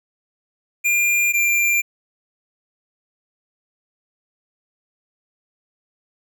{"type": "tone pair in turn", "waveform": "square", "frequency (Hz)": [2400, 2378], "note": ["D7", "D7"], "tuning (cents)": [37, 21], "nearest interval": "unison", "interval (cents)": 16, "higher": "first", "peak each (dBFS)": -16, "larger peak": "neither", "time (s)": [[0.84, 1.33], [1.33, 1.82]], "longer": "neither", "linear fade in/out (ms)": 20, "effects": []}